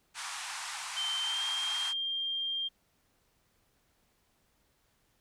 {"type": "band-pass noise", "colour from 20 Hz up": "pink", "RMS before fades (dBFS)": -40, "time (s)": [0.14, 1.94], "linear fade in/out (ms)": 50, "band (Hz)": [820, 9900], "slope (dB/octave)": 48}
{"type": "tone with pitch glide", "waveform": "sine", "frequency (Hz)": [3111, 3193], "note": ["G7", "G7"], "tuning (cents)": [-14, 31], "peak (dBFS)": -31, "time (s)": [0.96, 2.69], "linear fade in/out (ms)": 20, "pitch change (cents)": 45, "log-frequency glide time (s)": [1.23, 1.42]}
{"effects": ["pink hiss -72 dBFS RMS until 5.2 s"]}